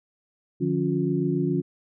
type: tone cluster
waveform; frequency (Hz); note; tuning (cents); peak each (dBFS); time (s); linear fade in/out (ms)
sine; 148.9 / 176.2 / 276.1 / 357.2; D3 / F3 / C#4 / F4; +24 / +16 / -7 / +39; -27; 0.6-1.62; 20
effects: none